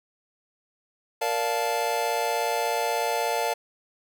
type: chord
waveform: square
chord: Bb major seventh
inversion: none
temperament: just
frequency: 466.2 / 582.7 / 699.2 / 874.1 Hz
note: Bb4 / D5 / F5 / A5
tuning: 0 / -14 / +2 / -12 cents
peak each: -31 / -32 / -30 / -29 dBFS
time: 1.21-3.54 s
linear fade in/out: 10 ms
effects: none